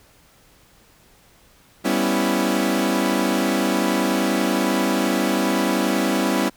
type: chord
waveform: sawtooth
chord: C# half-diminished seventh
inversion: second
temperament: equal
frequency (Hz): 196 / 246.9 / 277.2 / 329.6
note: G3 / B3 / C#4 / E4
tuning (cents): 0 / 0 / 0 / 0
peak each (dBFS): -20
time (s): 1.84-6.5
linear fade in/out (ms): 20
effects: pink hiss -54 dBFS RMS until 6.56 s